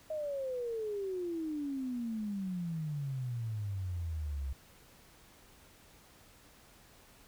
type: exponential sweep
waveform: sine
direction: down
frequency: 632 to 65.41 Hz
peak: -34 dBFS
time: 0.1-4.53 s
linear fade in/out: 5 ms
effects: pink hiss -60 dBFS RMS until 7.27 s